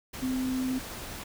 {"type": "tone in noise", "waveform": "sine", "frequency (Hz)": 258.1, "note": "C4", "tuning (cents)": -23, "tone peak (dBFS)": -27, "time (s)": [0.22, 0.79], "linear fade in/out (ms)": 10, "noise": "pink", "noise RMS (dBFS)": -40, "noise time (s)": [0.13, 1.24], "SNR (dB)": 10, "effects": []}